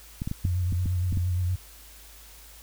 clicks, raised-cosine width 5 ms, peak -17 dBFS, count 8, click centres 0.219 / 0.275 / 0.314 / 0.452 / 0.725 / 0.859 / 1.126 / 1.173 s
sine tone with vibrato, 89.9 Hz, F#2, 49 cents flat, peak -23 dBFS, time 0.44-1.56 s, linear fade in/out 10 ms, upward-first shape sine, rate 8.6 Hz, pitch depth 45 cents each way
effects added 53 Hz sine -50 dBFS peak until 2.62 s + white hiss -50 dBFS RMS until 2.62 s

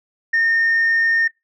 sine tone, 1827 Hz, A#6, 35 cents flat, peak -12 dBFS, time 0.33-1.28 s, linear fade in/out 10 ms, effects noise-tail reverb RT60 0.2 s tail -23 dB re dry + tanh soft clip ceiling -11 dBFS

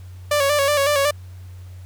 sawtooth tone with vibrato, 572 Hz, D5, 46 cents flat, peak -12 dBFS, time 0.31-1.11 s, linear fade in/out 5 ms, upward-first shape square, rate 5.4 Hz, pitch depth 52 cents each way, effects added 91 Hz sine -35 dBFS peak until 1.85 s + pink hiss -54 dBFS RMS until 1.85 s

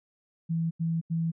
sine tone bursts, 164.81 Hz, E3, in tune, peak -25 dBFS, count 3, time 0.49-1.318 s, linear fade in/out 20 ms, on 220 ms, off 84 ms, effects none

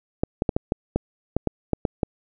clicks, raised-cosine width 2 ms, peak -7 dBFS, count 11, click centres 0.235 / 0.421 / 0.492 / 0.565 / 0.721 / 0.96 / 1.366 / 1.473 / 1.733 / 1.852 / 2.032 s, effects none

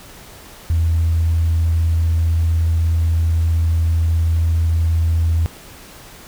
sine tone, 82.41 Hz, E2, in tune, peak -12 dBFS, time 0.7-5.46 s, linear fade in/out 0 ms, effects tanh soft clip ceiling -9 dBFS + pink hiss -40 dBFS RMS until 6.27 s

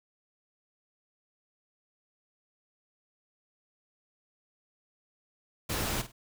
pink noise with echo, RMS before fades -32 dBFS, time 5.69-6.02 s, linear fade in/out 10 ms, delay 50 ms, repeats 2, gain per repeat -12 dB, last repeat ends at 6.12 s, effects none

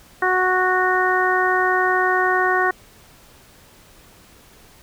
harmonic tone, 368.9 Hz, F#4, 5 cents flat, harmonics 1 / 2 / 3 / 4 / 5, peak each -22 / -22 / -22 / -22 / -22 dBFS, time 0.22-2.71 s, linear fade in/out 5 ms, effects pink hiss -49 dBFS RMS until 4.82 s

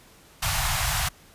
pink band-stop noise, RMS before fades -25 dBFS, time 0.42-1.09 s, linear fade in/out 10 ms, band 150 to 690 Hz, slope 48 dB/octave, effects pink hiss -53 dBFS RMS until 1.34 s + resampled to 32000 Hz

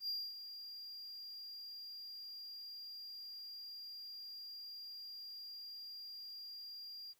triangle tone with ADSR envelope, 4787 Hz, D8, 32 cents sharp, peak -35 dBFS, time 0-7.14 s, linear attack 82 ms, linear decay 250 ms, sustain -11 dB, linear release 31 ms, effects white hiss -75 dBFS RMS until 7.19 s

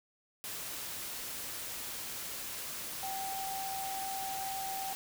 sine tone in noise, 774 Hz, G5, 22 cents flat, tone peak -37 dBFS, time 3.03-4.93 s, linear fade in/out 0 ms, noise white, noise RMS -41 dBFS, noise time 0.44-4.95 s, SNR +1 dB, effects none

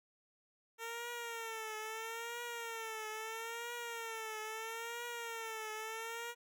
10% pulse tone with vibrato, 454.3 Hz, A#4, 45 cents flat, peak -33 dBFS, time 0.78-6.35 s, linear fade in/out 50 ms, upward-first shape triangle, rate 0.76 Hz, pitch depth 95 cents each way, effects none

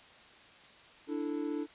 triangle chord, D suspended second, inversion none, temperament equal, 293.7 / 329.6 / 440 Hz, D4 / E4 / A4, 0 / 0 / 0 cents, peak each -33 / -36 / -38 dBFS, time 1.07-1.67 s, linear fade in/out 50 ms, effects white hiss -56 dBFS RMS until 1.74 s + resampled to 8000 Hz

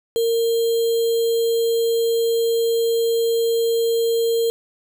sine tone with sample-and-hold, 460 Hz, A#4, 23 cents flat, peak -16 dBFS, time 0.16-4.5 s, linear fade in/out 0 ms, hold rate 3675 Hz, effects none

